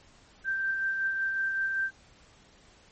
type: tone with tremolo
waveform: sine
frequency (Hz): 1568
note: G6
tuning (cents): 0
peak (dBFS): -25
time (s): 0.44-1.91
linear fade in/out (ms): 50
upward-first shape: sine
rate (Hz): 5.3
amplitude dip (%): 35
effects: pink hiss -58 dBFS RMS until 2.91 s + MP3 32 kbps